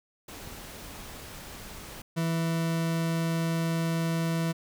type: noise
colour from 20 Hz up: pink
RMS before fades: -43 dBFS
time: 0.28-2.02 s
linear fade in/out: 5 ms
type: click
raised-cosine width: 3 ms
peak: -32 dBFS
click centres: 0.475 s
type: tone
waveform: 40% pulse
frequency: 164.81 Hz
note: E3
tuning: in tune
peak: -25 dBFS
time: 2.16-4.53 s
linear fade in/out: 20 ms
effects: none